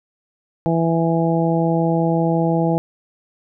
harmonic tone, 165.6 Hz, E3, 8 cents sharp, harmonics 1 / 2 / 3 / 4 / 5, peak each -18 / -21 / -23 / -24 / -25 dBFS, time 0.66-2.78 s, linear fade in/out 0 ms, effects none

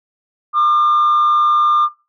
sine tone with frequency modulation, 1200 Hz, D6, 37 cents sharp, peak -9 dBFS, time 0.53-1.89 s, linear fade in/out 50 ms, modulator 123 Hz, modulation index 0.3, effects noise-tail reverb RT60 0.3 s tail -21 dB re dry + tanh soft clip ceiling -8 dBFS

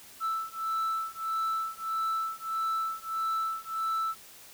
sine beating tone pair, 1320 / 1321.6 Hz, E6 / E6, +2 / +4 cents, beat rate 1.6 Hz, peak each -30 dBFS, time 0.2-4.15 s, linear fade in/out 50 ms, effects tanh soft clip ceiling -26 dBFS + white hiss -51 dBFS RMS until 4.53 s

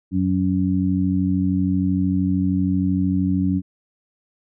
harmonic tone, 93 Hz, F#2, 9 cents sharp, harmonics 1 / 2 / 3, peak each -24 / -20 / -21 dBFS, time 0.11-3.62 s, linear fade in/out 50 ms, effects none

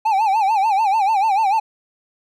triangle tone with vibrato, 830.6 Hz, G#5, in tune, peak -12 dBFS, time 0.05-1.6 s, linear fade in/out 10 ms, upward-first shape sine, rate 6.8 Hz, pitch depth 150 cents each way, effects none

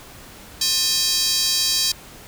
square tone with high-pass filter, 356.5 Hz, F4, 36 cents sharp, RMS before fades -20 dBFS, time 0.61-1.92 s, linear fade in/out 5 ms, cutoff 4600 Hz, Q 2.8, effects pink hiss -42 dBFS RMS until 2.27 s

